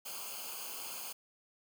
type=noise with comb filter; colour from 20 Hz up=white; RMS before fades=-43 dBFS; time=0.05-1.13 s; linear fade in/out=10 ms; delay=0.53 ms; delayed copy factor=-0.85; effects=none